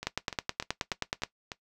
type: two click trains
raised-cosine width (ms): 0.2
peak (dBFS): -19 / -11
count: 6 / 12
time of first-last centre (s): 0.03-1.518 / 0.07-1.235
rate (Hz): 3.36 / 9.44
effects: noise-tail reverb RT60 0.1 s tail -17 dB re dry